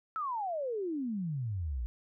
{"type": "exponential sweep", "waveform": "sine", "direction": "down", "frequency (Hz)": [1338, 55], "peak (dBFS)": -32, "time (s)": [0.16, 1.86], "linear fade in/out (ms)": 0, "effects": []}